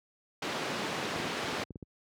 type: band-pass noise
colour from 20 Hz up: pink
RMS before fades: -35 dBFS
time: 0.42-1.64 s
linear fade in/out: 5 ms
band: 220 to 4300 Hz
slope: 12 dB/octave
type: clicks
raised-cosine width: 3 ms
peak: -29 dBFS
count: 9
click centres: 1.161 / 1.2 / 1.256 / 1.443 / 1.527 / 1.598 / 1.707 / 1.758 / 1.827 s
effects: high-pass 80 Hz 12 dB/octave